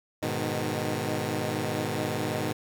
10% pulse chord, G# minor, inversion none, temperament equal with one note detuned, 103.83 / 123.47 / 153.51 Hz, G#2 / B2 / D#3, 0 / 0 / -23 cents, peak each -24 dBFS, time 0.22-2.53 s, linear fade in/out 10 ms, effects none

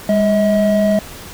triangle tone pair together, 202.8 / 639 Hz, G#3 / D#5, -41 / +46 cents, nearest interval octave + minor sixth, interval 1987 cents, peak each -12 dBFS, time 0.09-0.99 s, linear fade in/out 2 ms, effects pink hiss -34 dBFS RMS until 1.33 s

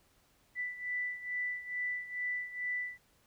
sine beating tone pair, 1980 / 1982.3 Hz, B6 / B6, +4 / +6 cents, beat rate 2.3 Hz, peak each -36 / -40 dBFS, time 0.55-2.98 s, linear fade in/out 50 ms, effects pink hiss -69 dBFS RMS until 3.26 s

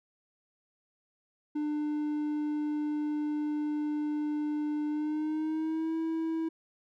triangle tone with pitch glide, 299.1 to 324.3 Hz, D4 to E4, +32 to -28 cents, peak -27 dBFS, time 1.55-6.49 s, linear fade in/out 10 ms, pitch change +140 cents, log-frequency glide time 4.88-5.96 s, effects none

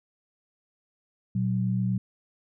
sine tone pair together, 118.9 / 187.33 Hz, A#2 / F#3, +35 / +22 cents, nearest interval minor sixth, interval 787 cents, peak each -26 dBFS, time 1.35-1.98 s, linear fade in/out 5 ms, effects none

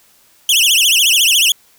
sawtooth tone with vibrato, 3000 Hz, F#7, 23 cents sharp, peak -6 dBFS, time 0.49-1.52 s, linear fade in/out 2 ms, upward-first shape triangle, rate 14 Hz, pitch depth 280 cents each way, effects white hiss -51 dBFS RMS until 1.78 s

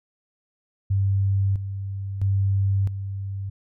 sine tone with tremolo, 98 Hz, G2, in tune, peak -18 dBFS, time 0.9-3.5 s, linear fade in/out 10 ms, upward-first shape square, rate 0.76 Hz, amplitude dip 65%, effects none

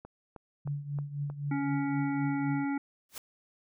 click train, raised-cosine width 1 ms, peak -31 dBFS, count 5, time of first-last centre 0.05-1.3 s, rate 3.2 Hz
sine tone with tremolo, 143.7 Hz, D3, 37 cents flat, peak -29 dBFS, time 0.65-2.65 s, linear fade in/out 10 ms, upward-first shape triangle, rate 3.9 Hz, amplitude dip 80%
harmonic tone, 279.8 Hz, C#4, 16 cents sharp, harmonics 1 / 3 / 5 / 7 / 8, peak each -29 / -39 / -43 / -46 / -47 dBFS, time 1.51-2.78 s, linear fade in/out 5 ms
white noise with exponential growth, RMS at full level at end -36 dBFS, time 3.09-3.18 s, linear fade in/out 2 ms, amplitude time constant 19 ms
effects none

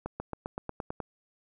accelerating click train, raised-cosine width 1 ms, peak -20 dBFS, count 9, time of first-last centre 0.06-1.002 s, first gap 140 ms, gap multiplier 0.95, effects none

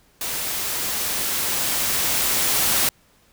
white noise with level ramp, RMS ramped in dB -27 to -19 dBFS, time 0.21-2.89 s, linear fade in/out 2 ms, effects pink hiss -58 dBFS RMS until 3.32 s

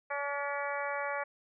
harmonic tone with a mistuned harmonic, 284.9 Hz, C#4, 48 cents sharp, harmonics 2 / 3 / 4 / 5 / 6 / 7 / 8, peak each -37 / -39 / -40 / -41 / -42 / -42 / -43 dBFS, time 0.1-1.24 s, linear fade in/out 10 ms, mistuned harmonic 7, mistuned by -29 cents, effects none

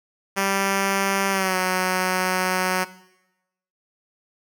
5% pulse tone with pitch glide, 195.7 to 184.82 Hz, G3 to F#3, -3 to -2 cents, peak -9 dBFS, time 0.36-2.85 s, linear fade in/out 20 ms, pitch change -99 cents, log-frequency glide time 1.3-1.56 s, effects noise-tail reverb RT60 0.9 s tail -17 dB re dry

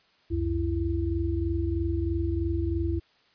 sine tone cluster, 68 / 91.1 / 334.6 Hz, C#2 / F#2 / E4, -33 / -26 / +26 cents, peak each -29 dBFS, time 0.3-3 s, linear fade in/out 20 ms, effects white hiss -63 dBFS RMS until 3.34 s + resampled to 11025 Hz

